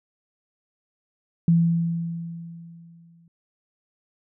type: tone with exponential decay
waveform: sine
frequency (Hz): 167.9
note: E3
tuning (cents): +32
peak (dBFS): -13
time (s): 1.48-3.28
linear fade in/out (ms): 2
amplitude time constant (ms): 390
effects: none